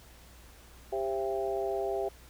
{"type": "harmonic tone with a mistuned harmonic", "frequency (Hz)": 132.2, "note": "C3", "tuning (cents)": 18, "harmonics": [3, 4, 5, 6], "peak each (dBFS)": [-32, -38, -34, -39], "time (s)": [0.92, 2.09], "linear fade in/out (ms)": 10, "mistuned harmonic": 5, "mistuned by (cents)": 24, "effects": ["added 60 Hz sine -54 dBFS peak until 2.29 s", "pink hiss -56 dBFS RMS until 2.29 s"]}